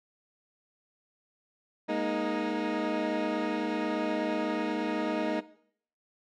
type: chord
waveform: 20% pulse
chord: Ab suspended second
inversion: none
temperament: equal with one note detuned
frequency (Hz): 207.7 / 235.9 / 311.1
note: Ab3 / Bb3 / Eb4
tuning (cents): 0 / +21 / 0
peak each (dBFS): -30 / -29 / -26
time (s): 1.88-5.41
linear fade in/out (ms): 20
effects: noise-tail reverb RT60 0.6 s tail -17 dB re dry + low-pass 3000 Hz 12 dB/octave